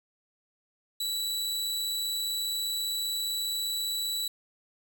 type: tone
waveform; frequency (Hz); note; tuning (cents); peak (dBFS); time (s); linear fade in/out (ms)
sawtooth; 3941; B7; -4; -26; 1-4.28; 5
effects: none